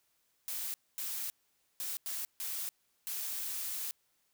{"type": "noise bursts at uneven times", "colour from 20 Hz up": "blue", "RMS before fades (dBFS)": -38, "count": 6, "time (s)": [[0.48, 0.74], [0.98, 1.3], [1.8, 1.97], [2.06, 2.25], [2.4, 2.69], [3.07, 3.91]], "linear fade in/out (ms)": 0, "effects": ["white hiss -75 dBFS RMS until 4.33 s"]}